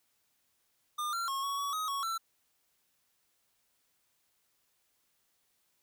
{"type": "tone with pitch steps", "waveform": "square", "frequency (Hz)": [1207, 1370, 1087, 1116, 1129, 1260, 1111, 1339], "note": ["D6", "F6", "C#6", "C#6", "C#6", "D#6", "C#6", "E6"], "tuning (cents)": [47, -34, -34, 11, 31, 21, 4, 27], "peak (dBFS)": -33, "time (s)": [0.98, 2.18], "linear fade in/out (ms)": 10, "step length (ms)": 150, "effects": ["white hiss -75 dBFS RMS until 5.82 s"]}